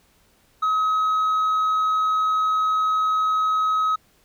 triangle tone with hard clipping, 1274 Hz, D#6, 41 cents sharp, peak -17 dBFS, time 0.62-3.96 s, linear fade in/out 10 ms, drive 1 dB, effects pink hiss -60 dBFS RMS until 4.24 s

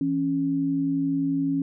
sine tone pair together, 164.81 / 276.3 Hz, E3 / C#4, 0 / -6 cents, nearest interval major sixth, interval 894 cents, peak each -30 / -22 dBFS, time 0.01-1.62 s, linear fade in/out 2 ms, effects none

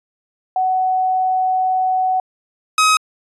sine / sawtooth tone pair in turn, 747 / 1267.6 Hz, F#5 / D#6, +16 / +32 cents, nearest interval major sixth, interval 916 cents, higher second, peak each -14 / -7 dBFS, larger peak second, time 0.56-2.2 / 2.78-2.97 s, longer first, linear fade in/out 2 ms, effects resampled to 24000 Hz

